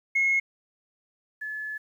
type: tone pair in turn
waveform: sine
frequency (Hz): 2167 / 1719.9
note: C#7 / A6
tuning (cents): -40 / -40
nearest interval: major third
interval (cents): 400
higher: first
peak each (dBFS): -19 / -31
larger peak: first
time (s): 0.15-0.4 / 1.41-1.78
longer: second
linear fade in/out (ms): 10
effects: tanh soft clip ceiling -16 dBFS + 10-bit